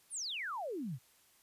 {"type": "exponential sweep", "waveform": "sine", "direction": "down", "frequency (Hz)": [10310, 111.7], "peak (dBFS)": -37, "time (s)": [0.1, 0.99], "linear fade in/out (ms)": 50, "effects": ["white hiss -67 dBFS RMS until 1.42 s", "resampled to 32000 Hz"]}